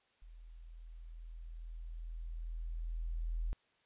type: tone with level ramp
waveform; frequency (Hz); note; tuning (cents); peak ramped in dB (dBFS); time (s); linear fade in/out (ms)
sine; 41.2; E1; 0; -51 to -33; 0.22-3.53; 0
effects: white hiss -73 dBFS RMS until 3.85 s + resampled to 8000 Hz